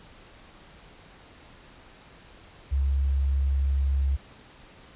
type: tone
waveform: sine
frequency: 68.4 Hz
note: C#2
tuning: 23 cents flat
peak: -21 dBFS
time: 2.71-4.17 s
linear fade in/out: 20 ms
effects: pink hiss -51 dBFS RMS until 4.95 s + resampled to 8000 Hz